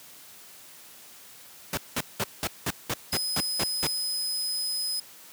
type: noise bursts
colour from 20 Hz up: pink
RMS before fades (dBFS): -27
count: 10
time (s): 1.73-3.87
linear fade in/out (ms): 2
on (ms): 43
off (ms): 190
type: tone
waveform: sawtooth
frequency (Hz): 5040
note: D#8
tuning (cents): +21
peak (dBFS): -25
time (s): 3.12-5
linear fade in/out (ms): 5
effects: white hiss -49 dBFS RMS until 5.32 s + high-pass 100 Hz 12 dB/octave